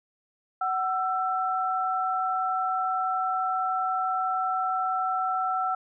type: tone pair together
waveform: sine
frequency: 749 / 1334.6 Hz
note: F#5 / E6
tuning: +21 / +21 cents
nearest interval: minor seventh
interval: 1000 cents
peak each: -27 dBFS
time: 0.61-5.75 s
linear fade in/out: 5 ms
effects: none